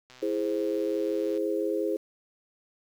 click train, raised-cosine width 0.2 ms, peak -33 dBFS, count 163, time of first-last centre 0.1-1.376 s, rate 127 Hz
sine chord, E augmented, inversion none, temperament equal, 329.6 / 415.3 / 523.3 Hz, E4 / G#4 / B#4, 0 / 0 / 0 cents, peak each -30 / -29 / -31 dBFS, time 0.22-1.97 s, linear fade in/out 10 ms
effects 9-bit

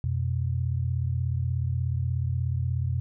sine tone pair together, 88.46 / 125.1 Hz, F2 / B2, +23 / +23 cents, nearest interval tritone, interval 600 cents, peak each -27 dBFS, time 0.04-3 s, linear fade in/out 0 ms, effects none

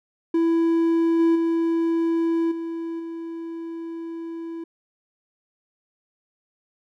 triangle tone with level steps, 331.6 Hz, E4, 10 cents sharp, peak -15 / -13 / -17 / -25 / -28 dBFS, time 0.34-4.64 s, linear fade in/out 5 ms, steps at 1.19 / 1.35 / 2.51 / 2.99 s, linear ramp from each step 10 ms, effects none

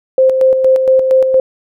sine tone with tremolo, 523.3 Hz, C5, in tune, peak -5 dBFS, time 0.18-1.4 s, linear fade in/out 2 ms, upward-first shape square, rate 4.3 Hz, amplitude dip 45%, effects none

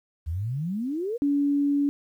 sine exponential sweep, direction up, 74 to 496.3 Hz, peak -26 dBFS, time 0.26-1.18 s, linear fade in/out 20 ms
sine tone, 285 Hz, C#4, 48 cents sharp, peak -20 dBFS, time 1.22-1.89 s, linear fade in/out 0 ms
effects 10-bit

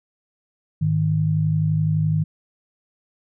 sine tone pair together, 103.83 / 155.57 Hz, G#2 / D#3, 0 / 0 cents, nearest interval perfect fifth, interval 700 cents, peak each -23 / -18 dBFS, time 0.81-2.24 s, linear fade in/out 10 ms, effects none

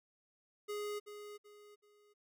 square tone with echo, 415.3 Hz, G#4, in tune, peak -39 dBFS, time 0.68-1 s, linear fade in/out 20 ms, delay 380 ms, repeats 3, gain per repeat -9 dB, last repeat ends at 2.14 s, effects none

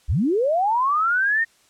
sine linear sweep, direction up, 41.2 to 1864.7 Hz, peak -17 dBFS, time 0.08-1.45 s, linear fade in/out 20 ms, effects white hiss -58 dBFS RMS until 1.69 s + low-pass 9000 Hz 12 dB/octave

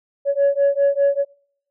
sine beating tone pair, 559 / 564 Hz, C#5 / C#5, +14 / +30 cents, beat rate 5 Hz, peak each -16 dBFS, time 0.25-1.25 s, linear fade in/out 50 ms, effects noise-tail reverb RT60 0.7 s tail -26 dB re dry + tanh soft clip ceiling -10 dBFS

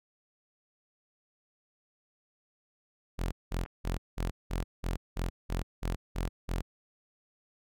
sawtooth tone bursts, 43.65 Hz, F1, in tune, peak -26 dBFS, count 11, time 3.18-6.62 s, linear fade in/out 20 ms, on 140 ms, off 190 ms
clicks, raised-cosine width 0.5 ms, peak -34 / -31 dBFS, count 2, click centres 3.654 / 3.661 s
effects none

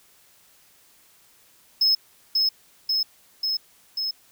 triangle tone with echo, 5180 Hz, E8, 31 cents flat, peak -15 dBFS, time 1.81-1.95 s, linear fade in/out 5 ms, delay 540 ms, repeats 4, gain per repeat -2 dB, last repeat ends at 4.11 s, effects white hiss -57 dBFS RMS until 4.31 s

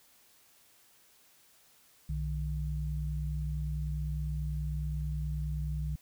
sine tone pair together, 62.33 / 151.7 Hz, B1 / D#3, +17 / -44 cents, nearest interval octave + minor third, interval 1539 cents, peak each -33 / -35 dBFS, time 2.09-5.96 s, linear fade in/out 5 ms, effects white hiss -63 dBFS RMS until 6.01 s

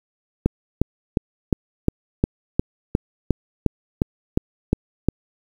click train, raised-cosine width 3 ms, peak -3 dBFS, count 14, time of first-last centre 0.46-5.086 s, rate 2.81 Hz, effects 7-bit

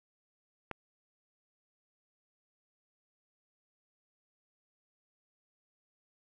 click, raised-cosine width 0.5 ms, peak -22 dBFS, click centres 0.713 s, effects none

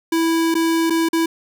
square tone with dropouts, 328.9 Hz, E4, 4 cents flat, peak -16 dBFS, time 0.12-1.26 s, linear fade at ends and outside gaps 5 ms, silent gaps 0.543-0.551 / 0.899-0.904 / 1.088-1.13 s, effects none

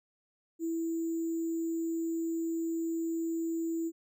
sine tone with sample-and-hold, 329.6 Hz, E4, in tune, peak -30 dBFS, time 0.59-3.92 s, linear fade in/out 50 ms, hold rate 7350 Hz, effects none

